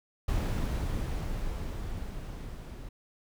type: noise with level ramp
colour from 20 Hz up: brown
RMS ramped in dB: -28 to -42 dBFS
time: 0.28-2.89 s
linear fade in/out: 5 ms
effects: none